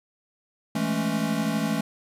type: chord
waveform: square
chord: A major seventh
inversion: second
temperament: equal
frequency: 164.81 / 207.7 / 220 / 277.2 Hz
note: E3 / G#3 / A3 / C#4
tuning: 0 / 0 / 0 / 0 cents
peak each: -31 / -31 / -28 / -31 dBFS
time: 0.75-1.81 s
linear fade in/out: 5 ms
effects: resampled to 32000 Hz + 10-bit